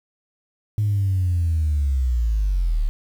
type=linear sweep; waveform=sine; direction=down; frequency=107 to 34.66 Hz; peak=-16 dBFS; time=0.78-2.89 s; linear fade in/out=0 ms; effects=tanh soft clip ceiling -14 dBFS + 8-bit